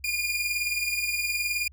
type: beating tone pair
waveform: sawtooth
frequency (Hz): 2408 / 2427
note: D7 / D#7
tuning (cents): +43 / -44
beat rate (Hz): 19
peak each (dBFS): -28 / -24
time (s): 0.04-1.68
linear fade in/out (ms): 5
effects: added 69 Hz sine -48 dBFS peak until 1.72 s